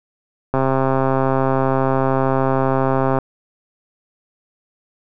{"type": "click train", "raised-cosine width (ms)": 1, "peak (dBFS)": -4, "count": 353, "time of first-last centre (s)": [0.54, 3.187], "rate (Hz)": 133, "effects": []}